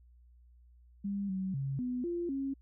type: tone with pitch steps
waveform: sine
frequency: 200 / 189.3 / 136.7 / 249.3 / 345.7 / 272.3 Hz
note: G3 / F#3 / C#3 / B3 / F4 / C#4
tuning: +35 / +40 / -24 / +16 / -18 / -31 cents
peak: -32 dBFS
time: 1.04-2.54 s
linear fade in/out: 10 ms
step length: 250 ms
effects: added 60 Hz sine -57 dBFS peak until 2.61 s